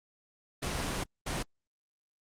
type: noise bursts at uneven times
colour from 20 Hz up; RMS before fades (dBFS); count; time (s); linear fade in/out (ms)
pink; -33; 2; 0.62-1.04 / 1.26-1.43; 10
effects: low-pass 9000 Hz 12 dB/octave + Opus 32 kbps